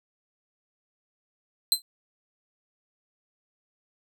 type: tone with exponential decay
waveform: sawtooth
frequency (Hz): 4086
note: C8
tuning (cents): -42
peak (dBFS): -12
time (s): 1.72-1.82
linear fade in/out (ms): 1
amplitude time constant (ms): 20
effects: none